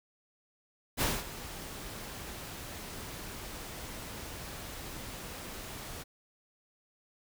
pink noise with ADSR envelope, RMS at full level -28 dBFS, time 0.97-6.04 s, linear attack 43 ms, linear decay 220 ms, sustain -15 dB, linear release 21 ms, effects none

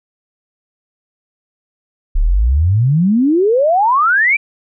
sine exponential sweep, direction up, 32.45 to 2400 Hz, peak -9 dBFS, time 2.15-4.37 s, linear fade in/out 10 ms, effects none

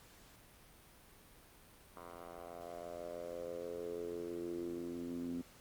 10% pulse tone with band-pass filter sweep, 86.2 Hz, F2, 22 cents flat, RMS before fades -44 dBFS, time 1.96-5.42 s, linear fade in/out 10 ms, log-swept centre 920 to 250 Hz, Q 5.1, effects pink hiss -61 dBFS RMS until 5.6 s + Opus 48 kbps

